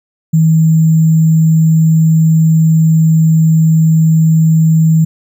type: tone with sample-and-hold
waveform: sine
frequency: 160.2 Hz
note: E3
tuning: 49 cents flat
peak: -5 dBFS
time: 0.33-5.05 s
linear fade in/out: 10 ms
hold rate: 7350 Hz
effects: none